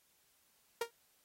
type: tone with exponential decay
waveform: sawtooth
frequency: 466.2 Hz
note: A#4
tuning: in tune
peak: -27 dBFS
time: 0.81-0.91 s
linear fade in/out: 5 ms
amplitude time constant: 20 ms
effects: white hiss -72 dBFS RMS until 1.24 s + AAC 48 kbps